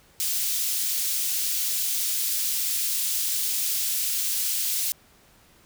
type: high-pass noise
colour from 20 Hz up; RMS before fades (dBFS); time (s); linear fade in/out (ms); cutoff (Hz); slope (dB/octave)
white; -26; 0.2-4.92; 0; 3600; 12
effects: pink hiss -57 dBFS RMS until 5.65 s